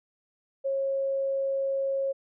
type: tone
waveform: sine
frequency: 544 Hz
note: C#5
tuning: 33 cents flat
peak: -25 dBFS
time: 0.64-2.13 s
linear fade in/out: 20 ms
effects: none